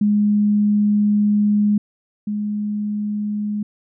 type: tone pair in turn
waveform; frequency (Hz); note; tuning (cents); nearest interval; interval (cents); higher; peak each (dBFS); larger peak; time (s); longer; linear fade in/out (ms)
sine; 207.7 / 208.7; G#3 / G#3; 0 / +9; unison; 9; second; -13 / -20; first; 0.01-1.78 / 2.27-3.63; first; 5
effects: none